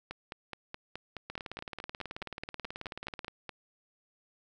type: two click trains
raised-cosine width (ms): 0.3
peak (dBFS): -23 / -23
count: 17 / 37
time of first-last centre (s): 0.11-3.493 / 1.3-3.246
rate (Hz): 4.73 / 18.5
effects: none